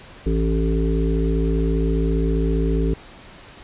harmonic tone, 55 Hz, A1, in tune, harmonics 1 / 3 / 5 / 7 / 8, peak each -19 / -24 / -26 / -27 / -28 dBFS, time 0.26-2.94 s, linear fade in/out 5 ms, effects pink hiss -43 dBFS RMS until 3.63 s + resampled to 8000 Hz

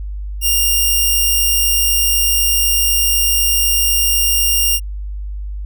5% pulse tone, 2808 Hz, F7, 9 cents sharp, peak -3 dBFS, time 0.41-4.8 s, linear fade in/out 50 ms, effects added 50 Hz sine -22 dBFS peak until 5.65 s

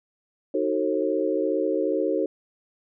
sine chord, D# diminished seventh, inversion none, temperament just, 311.1 / 373.4 / 448 / 537.6 Hz, D#4 / F#4 / A4 / C5, 0 / +16 / +31 / +47 cents, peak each -27 dBFS, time 0.54-2.26 s, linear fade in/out 5 ms, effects none

